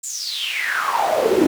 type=noise with high-pass filter sweep; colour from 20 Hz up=brown; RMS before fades=-20 dBFS; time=0.03-1.47 s; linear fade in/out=10 ms; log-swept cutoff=7800 to 290 Hz; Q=9.1; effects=none